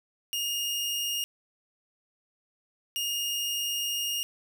sawtooth tone pair in turn, 2842 / 2842 Hz, F7 / F7, +30 / +30 cents, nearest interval unison, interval 0 cents, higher neither, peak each -25 / -25 dBFS, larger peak neither, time 0.33-1.24 / 2.96-4.23 s, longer second, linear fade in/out 0 ms, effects none

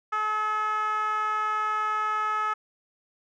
10% pulse tone with band-pass filter, 428.5 Hz, A4, 46 cents flat, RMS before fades -27 dBFS, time 0.12-2.54 s, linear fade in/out 10 ms, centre 1200 Hz, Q 4.8, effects none

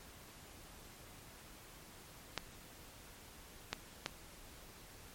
clicks, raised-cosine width 0.2 ms, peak -18 dBFS, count 3, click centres 2.377 / 3.73 / 4.061 s, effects pink hiss -56 dBFS RMS until 5.14 s + MP3 64 kbps

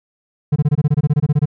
triangle tone bursts, 147.6 Hz, D3, 9 cents sharp, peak -8 dBFS, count 15, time 0.52-1.457 s, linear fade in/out 10 ms, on 41 ms, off 23 ms, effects none

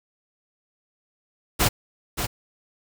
pink noise with echo, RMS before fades -19 dBFS, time 1.59-1.69 s, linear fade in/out 20 ms, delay 580 ms, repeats 1, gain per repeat -7 dB, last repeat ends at 2.27 s, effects none

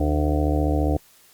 harmonic tone, 74.7 Hz, D2, 30 cents sharp, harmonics 1 / 2 / 4 / 5 / 6 / 7 / 8 / 9 / 10, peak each -21 / -29 / -24 / -36 / -31 / -30 / -39 / -31 / -32 dBFS, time 0-0.97 s, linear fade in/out 5 ms, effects white hiss -54 dBFS RMS until 1.33 s + Opus 48 kbps

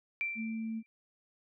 sine tone with exponential decay, 2349 Hz, D7, in tune, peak -29 dBFS, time 0.21-0.86 s, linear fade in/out 0 ms, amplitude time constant 140 ms
sine tone, 223.5 Hz, A3, 27 cents sharp, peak -34 dBFS, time 0.35-0.83 s, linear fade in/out 50 ms
effects none

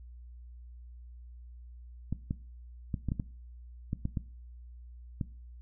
clicks, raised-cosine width 5 ms, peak -19 dBFS, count 10, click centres 2.126 / 2.309 / 2.942 / 3.087 / 3.119 / 3.198 / 3.931 / 4.054 / 4.172 / 5.212 s, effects noise-tail reverb RT60 0.4 s tail -19 dB re dry + added 60 Hz sine -46 dBFS peak until 5.61 s

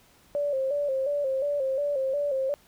sine tone with vibrato, 554.4 Hz, C#5, in tune, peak -24 dBFS, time 0.35-2.54 s, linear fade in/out 0 ms, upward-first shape square, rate 2.8 Hz, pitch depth 73 cents each way, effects pink hiss -59 dBFS RMS until 2.67 s

